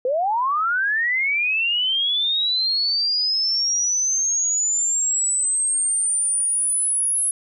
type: linear sweep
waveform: sine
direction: up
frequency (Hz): 482.5 to 10740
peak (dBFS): -18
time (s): 0.05-7.31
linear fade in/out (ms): 2
effects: none